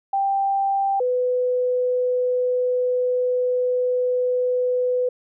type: tone pair in turn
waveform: sine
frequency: 787 / 499.2 Hz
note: G5 / B4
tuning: +7 / +19 cents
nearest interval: minor sixth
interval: 788 cents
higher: first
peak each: -18 / -18 dBFS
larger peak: neither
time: 0.13-1 / 1-5.09 s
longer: second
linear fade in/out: 5 ms
effects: none